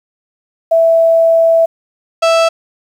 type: tone pair in turn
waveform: sine / 35% pulse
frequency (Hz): 659.3 / 659.3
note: E5 / E5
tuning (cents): 0 / 0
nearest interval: unison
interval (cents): 0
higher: neither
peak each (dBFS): -6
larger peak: neither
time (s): 0.71-1.66 / 2.22-2.49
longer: first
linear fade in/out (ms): 10
effects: low-pass 6000 Hz 12 dB/octave + 7-bit